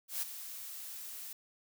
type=noise with ADSR envelope; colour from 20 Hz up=blue; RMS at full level=-34 dBFS; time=0.08-1.33 s; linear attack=140 ms; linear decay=17 ms; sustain=-11 dB; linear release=3 ms; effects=none

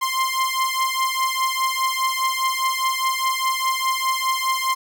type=beating tone pair; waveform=sawtooth; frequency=1046.5 / 1051.4 Hz; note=C6 / C6; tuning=0 / +8 cents; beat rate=4.9 Hz; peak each=-19 dBFS; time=0.01-4.75 s; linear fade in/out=20 ms; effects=none

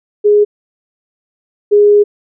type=tone pair in turn; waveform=sine; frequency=415.3 / 413 Hz; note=G#4 / G#4; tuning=0 / -10 cents; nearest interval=unison; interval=10 cents; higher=first; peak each=-5 / -4 dBFS; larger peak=second; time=0.24-0.45 / 1.71-2.04 s; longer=second; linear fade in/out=20 ms; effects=none

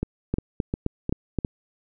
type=two click trains; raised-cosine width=3 ms; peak=-10 / -12 dBFS; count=5 / 5; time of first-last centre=0.34-1.387 / 0.03-1.448 s; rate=3.82 / 2.82 Hz; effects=none

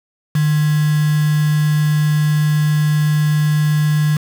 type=tone with quantisation; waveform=sine; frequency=151.3 Hz; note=D#3; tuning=48 cents flat; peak=-12 dBFS; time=0.35-4.17 s; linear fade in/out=5 ms; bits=4; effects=none

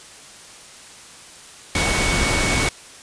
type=tone in noise; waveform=sine; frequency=2226 Hz; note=C#7; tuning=7 cents sharp; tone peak=-24 dBFS; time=1.75-2.69 s; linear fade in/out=2 ms; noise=pink; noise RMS=-20 dBFS; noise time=1.75-2.69 s; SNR=-7 dB; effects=white hiss -42 dBFS RMS until 3.02 s + resampled to 22050 Hz

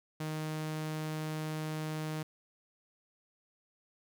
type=tone; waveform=sawtooth; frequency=155.56 Hz; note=D#3; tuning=in tune; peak=-31 dBFS; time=0.2-2.23 s; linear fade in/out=5 ms; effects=none

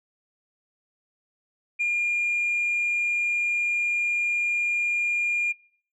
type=tone; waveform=sine; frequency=2412 Hz; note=D7; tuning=46 cents sharp; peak=-20 dBFS; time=1.79-5.53 s; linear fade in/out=20 ms; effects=noise-tail reverb RT60 0.5 s tail -22 dB re dry + tanh soft clip ceiling -19 dBFS

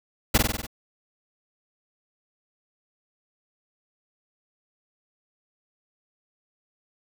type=noise with echo; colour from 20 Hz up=pink; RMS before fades=-17 dBFS; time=0.34-0.38 s; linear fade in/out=10 ms; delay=48 ms; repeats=6; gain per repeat=-3 dB; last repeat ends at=0.668 s; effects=none

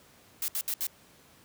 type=noise bursts; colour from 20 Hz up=blue; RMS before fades=-31 dBFS; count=4; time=0.42-0.869 s; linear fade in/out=2 ms; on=62 ms; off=67 ms; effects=pink hiss -58 dBFS RMS until 1.44 s + high-pass 80 Hz 12 dB/octave

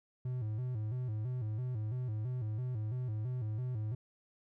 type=tone with vibrato; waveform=triangle; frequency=116.54 Hz; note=A#2; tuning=in tune; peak=-32 dBFS; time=0.25-3.95 s; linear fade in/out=5 ms; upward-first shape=square; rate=3 Hz; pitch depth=140 cents each way; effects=none

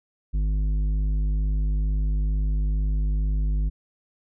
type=tone with tanh clipping; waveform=sine; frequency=51.1 Hz; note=G#1; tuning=27 cents flat; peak=-22 dBFS; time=0.33-3.7 s; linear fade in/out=20 ms; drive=9 dB; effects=none

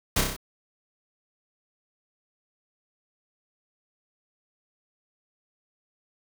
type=noise with echo; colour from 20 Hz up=pink; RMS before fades=-23 dBFS; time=0.16-0.21 s; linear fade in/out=5 ms; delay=31 ms; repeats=5; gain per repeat=-3 dB; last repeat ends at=0.365 s; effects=none

